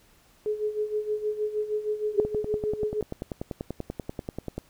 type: tone with tremolo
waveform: sine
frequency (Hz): 424.3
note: G#4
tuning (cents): +37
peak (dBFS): -23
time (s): 0.46-3.01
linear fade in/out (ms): 0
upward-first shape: sine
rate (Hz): 6.4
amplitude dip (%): 75
type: tone with exponential growth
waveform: sine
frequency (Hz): 400.8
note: G4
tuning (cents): +38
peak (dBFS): -15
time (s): 2.1-2.2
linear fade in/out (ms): 1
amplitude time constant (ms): 20
type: click train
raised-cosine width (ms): 2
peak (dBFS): -18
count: 25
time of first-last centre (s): 2.25-4.58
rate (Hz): 10.3
effects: pink hiss -60 dBFS RMS until 4.69 s